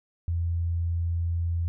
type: tone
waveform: sine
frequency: 84.8 Hz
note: E2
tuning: 50 cents sharp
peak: -24 dBFS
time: 0.28-1.68 s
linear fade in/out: 0 ms
effects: none